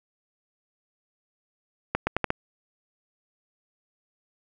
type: accelerating click train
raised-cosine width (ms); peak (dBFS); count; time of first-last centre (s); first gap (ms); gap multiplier
0.5; -8; 5; 1.95-2.304; 120; 0.8
effects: none